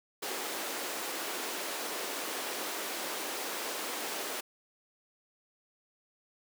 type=high-pass noise; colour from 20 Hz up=pink; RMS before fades=-37 dBFS; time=0.22-4.41 s; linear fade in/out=10 ms; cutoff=310 Hz; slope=24 dB/octave; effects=none